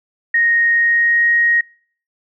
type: tone with pitch glide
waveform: sine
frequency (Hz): 1864.7 to 1877.7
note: A#6 to A#6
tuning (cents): 0 to +12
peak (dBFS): -11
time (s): 0.34-1.61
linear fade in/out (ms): 5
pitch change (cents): +12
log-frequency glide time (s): 0.72-1.3
effects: noise-tail reverb RT60 0.5 s tail -26 dB re dry